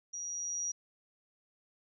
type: tone with level ramp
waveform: sine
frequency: 5760 Hz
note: F#8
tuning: 47 cents flat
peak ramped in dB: -38 to -32 dBFS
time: 0.13-0.72 s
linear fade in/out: 10 ms
effects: none